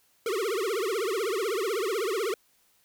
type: tone with vibrato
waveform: square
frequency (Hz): 416.4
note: G#4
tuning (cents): +5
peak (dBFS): -27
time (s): 0.26-2.34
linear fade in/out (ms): 2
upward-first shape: triangle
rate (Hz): 16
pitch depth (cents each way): 280
effects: white hiss -66 dBFS RMS until 2.84 s

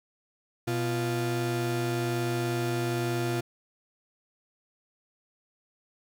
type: tone pair together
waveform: 35% pulse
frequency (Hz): 123.3 / 348.7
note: B2 / F4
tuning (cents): -2 / -3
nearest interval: octave + tritone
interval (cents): 1799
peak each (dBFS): -28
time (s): 0.67-3.41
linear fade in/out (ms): 10
effects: none

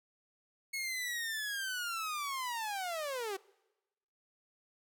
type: linear sweep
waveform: sawtooth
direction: down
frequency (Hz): 2192 to 370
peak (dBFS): -32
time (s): 0.73-3.37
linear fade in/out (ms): 10
effects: noise-tail reverb RT60 1.0 s tail -23 dB re dry

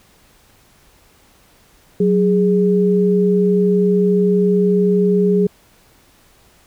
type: tone pair together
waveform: sine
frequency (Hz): 185 / 413.4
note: F#3 / G#4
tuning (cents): 0 / -8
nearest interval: octave + major second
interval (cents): 1392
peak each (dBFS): -14 / -14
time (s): 2-5.47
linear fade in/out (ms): 5
effects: pink hiss -52 dBFS RMS until 6.66 s

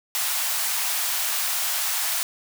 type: high-pass noise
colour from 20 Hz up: white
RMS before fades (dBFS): -25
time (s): 0.15-2.23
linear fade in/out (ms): 0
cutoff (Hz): 660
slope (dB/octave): 48
effects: none

